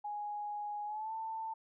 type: tone with pitch glide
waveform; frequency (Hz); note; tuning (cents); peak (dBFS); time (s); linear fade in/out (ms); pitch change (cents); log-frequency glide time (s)
sine; 830.6 to 890.2; G#5 to A5; 0 to +20; -37; 0.04-1.54; 10; +120; 0.85-1.13
effects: none